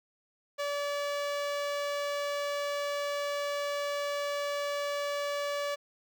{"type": "tone with notch filter", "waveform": "sawtooth", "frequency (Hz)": 575, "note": "D5", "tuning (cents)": -37, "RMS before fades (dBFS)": -33, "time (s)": [0.58, 5.76], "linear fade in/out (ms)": 20, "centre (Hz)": 11000, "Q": 0.81, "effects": []}